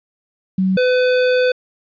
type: tone pair in turn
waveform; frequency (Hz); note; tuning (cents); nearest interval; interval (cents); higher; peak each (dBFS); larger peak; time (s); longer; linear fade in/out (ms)
sine / square; 188.5 / 503.2; F#3 / B4; +32 / +32; octave + perfect fourth; 1700; second; -13; neither; 0.58-0.77 / 0.77-1.52; second; 5
effects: resampled to 11025 Hz + 9-bit